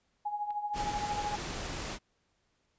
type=tone with tremolo; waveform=sine; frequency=830.6 Hz; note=G#5; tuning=in tune; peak=-29 dBFS; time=0.25-1.36 s; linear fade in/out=10 ms; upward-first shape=triangle; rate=13 Hz; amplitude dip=75%
type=click; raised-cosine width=0.3 ms; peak=-37 dBFS; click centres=0.506 s
type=noise; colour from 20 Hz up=pink; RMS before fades=-38 dBFS; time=0.73-1.99 s; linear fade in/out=50 ms
effects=pink hiss -75 dBFS RMS until 2.78 s + resampled to 16000 Hz